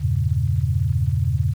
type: chord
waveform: sine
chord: E diminished seventh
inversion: none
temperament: equal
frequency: 82.41 / 98 / 116.54 / 138.59 Hz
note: E2 / G2 / Bb2 / Db3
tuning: 0 / 0 / 0 / 0 cents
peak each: -23 dBFS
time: 0-1.54 s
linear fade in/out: 20 ms
effects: 8-bit